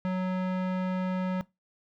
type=tone with low-pass filter; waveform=square; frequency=185 Hz; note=F#3; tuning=in tune; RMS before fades=-29 dBFS; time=0.05-1.41 s; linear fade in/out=0 ms; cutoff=2100 Hz; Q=0.74; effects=noise-tail reverb RT60 0.2 s tail -20 dB re dry